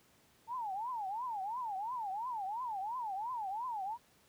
sine tone with vibrato, 880 Hz, A5, in tune, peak -36 dBFS, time 0.47-3.98 s, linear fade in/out 50 ms, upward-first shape triangle, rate 2.9 Hz, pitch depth 300 cents each way, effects pink hiss -67 dBFS RMS until 4.28 s + high-pass 80 Hz 12 dB/octave

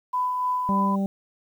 sine tone with tremolo, 1000 Hz, B5, 21 cents sharp, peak -21 dBFS, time 0.13-0.96 s, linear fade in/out 10 ms, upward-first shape sine, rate 3.4 Hz, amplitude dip 30%
harmonic tone, 196 Hz, G3, in tune, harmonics 1 / 2 / 3 / 4, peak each -22 / -37 / -34 / -38 dBFS, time 0.69-1.06 s, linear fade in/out 0 ms
effects 9-bit

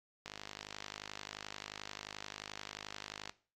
click train, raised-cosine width 0.2 ms, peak -26 dBFS, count 157, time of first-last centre 0.26-3.295 s, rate 51.4 Hz, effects noise-tail reverb RT60 0.4 s tail -18 dB re dry + AAC 48 kbps

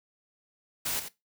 white noise with echo, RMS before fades -31 dBFS, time 0.85-1 s, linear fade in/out 10 ms, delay 87 ms, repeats 1, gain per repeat -9 dB, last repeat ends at 1.087 s, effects noise-tail reverb RT60 0.2 s tail -18 dB re dry

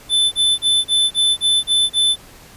square tone bursts, 3520 Hz, A7, in tune, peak -13 dBFS, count 8, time 0.09-2.161 s, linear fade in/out 50 ms, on 230 ms, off 33 ms, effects pink hiss -43 dBFS RMS until 2.56 s + resampled to 32000 Hz

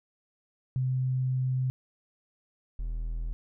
sine / triangle tone pair in turn, 129.1 / 40.66 Hz, C3 / E1, -23 / -23 cents, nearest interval octave + minor sixth, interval 2000 cents, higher first, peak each -25 / -28 dBFS, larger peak first, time 0.76-1.7 / 2.79-3.33 s, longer first, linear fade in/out 0 ms, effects none

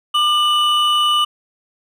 triangle tone pair together, 1198 / 2960 Hz, D6 / F#7, +34 / 0 cents, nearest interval octave + major third, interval 1566 cents, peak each -14 dBFS, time 0.14-1.25 s, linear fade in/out 10 ms, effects none

